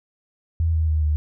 sine tone with pitch steps, 81.9 / 79.75 / 77.66 / 75.63 Hz, E2 / D#2 / D#2 / D#2, -11 / +43 / -3 / -49 cents, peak -17 dBFS, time 0.6-1.16 s, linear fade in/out 0 ms, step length 140 ms, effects none

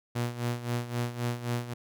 sawtooth tone with tremolo, 120.3 Hz, B2, 45 cents flat, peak -23 dBFS, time 0.15-1.74 s, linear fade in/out 10 ms, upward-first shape sine, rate 3.8 Hz, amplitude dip 75%, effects none

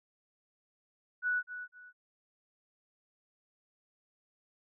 sine tone with echo, 1476 Hz, F#6, 5 cents flat, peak -28 dBFS, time 1.22-1.43 s, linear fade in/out 50 ms, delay 250 ms, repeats 2, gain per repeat -11 dB, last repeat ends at 1.93 s, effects none

